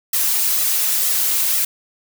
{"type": "noise with flanger", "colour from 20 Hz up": "blue", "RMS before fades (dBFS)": -18, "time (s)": [0.13, 1.65], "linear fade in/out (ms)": 5, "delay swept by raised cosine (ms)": [1.5, 4.8], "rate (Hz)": 2.1, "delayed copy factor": 0.8, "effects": []}